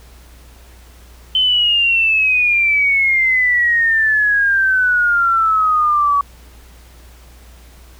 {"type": "exponential sweep", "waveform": "sine", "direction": "down", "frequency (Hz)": [3072, 1130], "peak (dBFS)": -11, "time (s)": [1.35, 6.21], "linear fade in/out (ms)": 2, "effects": ["added 60 Hz sine -40 dBFS peak until 7.99 s", "pink hiss -47 dBFS RMS until 7.99 s"]}